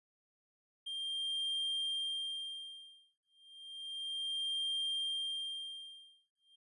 triangle tone with tremolo, 3189 Hz, G7, 29 cents sharp, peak -32 dBFS, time 0.86-6.56 s, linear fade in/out 10 ms, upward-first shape sine, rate 0.32 Hz, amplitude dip 100%, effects resampled to 24000 Hz

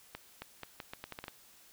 accelerating click train, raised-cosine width 0.3 ms, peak -25 dBFS, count 10, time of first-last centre 0.15-1.282 s, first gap 270 ms, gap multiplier 0.79, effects white hiss -60 dBFS RMS until 1.72 s

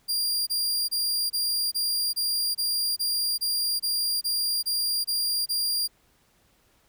sawtooth tone bursts, 4786 Hz, D8, 32 cents sharp, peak -21 dBFS, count 14, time 0.08-5.878 s, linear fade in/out 20 ms, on 390 ms, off 26 ms, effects pink hiss -64 dBFS RMS until 6.88 s

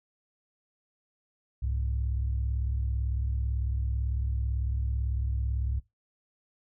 sine tone pair together, 65.83 / 103.83 Hz, C2 / G#2, +11 / 0 cents, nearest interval minor sixth, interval 789 cents, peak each -27 / -33 dBFS, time 1.62-5.8 s, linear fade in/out 10 ms, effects noise-tail reverb RT60 0.2 s tail -21 dB re dry + tanh soft clip ceiling -19 dBFS

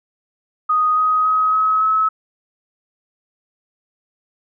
sine tone with pitch steps, 1244.5 / 1256.1 / 1267.7 / 1279.5 / 1291.4 Hz, D#6 / D#6 / D#6 / D#6 / E6, 0 / +16 / +32 / +48 / -36 cents, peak -13 dBFS, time 0.69-2.09 s, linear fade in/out 10 ms, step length 280 ms, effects none

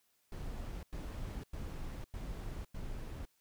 brown noise bursts, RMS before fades -42 dBFS, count 5, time 0.32-3.254 s, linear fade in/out 2 ms, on 510 ms, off 96 ms, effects white hiss -75 dBFS RMS until 3.4 s

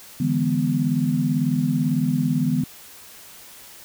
sine chord, E dominant seventh, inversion third, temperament equal with one note detuned, 146.83 / 164.81 / 205.1 / 246.9 Hz, D3 / E3 / G#3 / B3, 0 / 0 / -21 / 0 cents, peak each -24 / -24 / -27 / -22 dBFS, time 0.2-2.64 s, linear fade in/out 5 ms, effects white hiss -44 dBFS RMS until 3.84 s

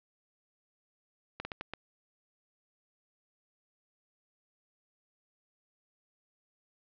slowing click train, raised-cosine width 0.3 ms, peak -21 dBFS, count 5, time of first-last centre 1.4-1.736 s, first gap 50 ms, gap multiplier 1.36, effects low-pass 4000 Hz 12 dB/octave

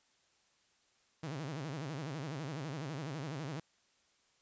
sawtooth tone with vibrato, 146.6 Hz, D3, 3 cents flat, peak -35 dBFS, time 1.23-3.6 s, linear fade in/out 5 ms, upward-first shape sine, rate 12 Hz, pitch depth 210 cents each way, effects white hiss -72 dBFS RMS until 4.41 s + resampled to 16000 Hz

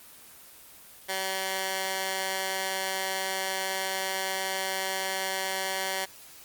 15% pulse tone with high-pass filter, 190.8 Hz, G3, 47 cents flat, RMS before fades -31 dBFS, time 1.08-6.06 s, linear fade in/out 20 ms, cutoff 870 Hz, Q 0.54, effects white hiss -50 dBFS RMS until 6.44 s + Opus 24 kbps

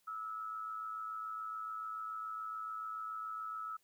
sine tone with amplitude modulation, 1300 Hz, E6, 24 cents flat, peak -37 dBFS, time 0.07-3.77 s, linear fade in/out 10 ms, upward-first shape sine, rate 107 Hz, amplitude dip 55%, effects white hiss -75 dBFS RMS until 3.83 s

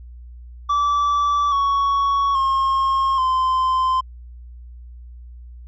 triangle tone with pitch steps, 1158 / 1116 / 1075.5 / 1036.4 Hz, D6 / C#6 / C6 / C6, -25 / +11 / +47 / -17 cents, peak -14 dBFS, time 0.69-4.01 s, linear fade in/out 10 ms, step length 830 ms, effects added 60 Hz sine -36 dBFS peak until 5.67 s + resampled to 16000 Hz

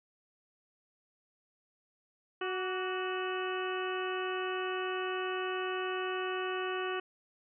harmonic tone with a mistuned harmonic, 370 Hz, F#4, in tune, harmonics 1 / 2 / 3 / 4 / 5 / 6 / 7 / 8, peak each -35 / -42 / -40 / -41 / -45 / -55 / -44 / -45 dBFS, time 2.41-7 s, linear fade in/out 5 ms, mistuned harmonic 3, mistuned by +51 cents, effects none

